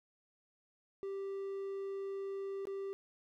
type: tone with dropouts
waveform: triangle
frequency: 392 Hz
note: G4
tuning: in tune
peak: -36 dBFS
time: 1.03-2.93 s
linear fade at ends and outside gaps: 0 ms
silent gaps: 2.654-2.671 s
effects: none